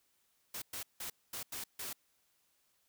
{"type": "noise bursts at uneven times", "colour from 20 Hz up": "white", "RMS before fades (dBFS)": -42, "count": 6, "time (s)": [[0.54, 0.62], [0.73, 0.83], [1, 1.1], [1.33, 1.43], [1.52, 1.64], [1.79, 1.93]], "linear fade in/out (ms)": 5, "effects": ["white hiss -75 dBFS RMS until 2.88 s"]}